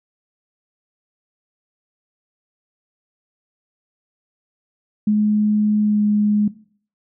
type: tone with pitch glide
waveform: sine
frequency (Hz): 210.9 to 208.8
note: G#3 to G#3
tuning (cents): +27 to +10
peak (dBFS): -13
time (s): 5.07-6.48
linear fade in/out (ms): 5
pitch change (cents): -17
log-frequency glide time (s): 5.81-6.03
effects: noise-tail reverb RT60 0.5 s tail -18 dB re dry